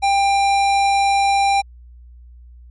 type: tone with hard clipping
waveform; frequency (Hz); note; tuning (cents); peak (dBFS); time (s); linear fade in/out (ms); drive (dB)
sine; 794; G5; +22; -15; 0.02-1.62; 20; 16
effects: added 60 Hz sine -39 dBFS peak until 2.7 s + MP3 48 kbps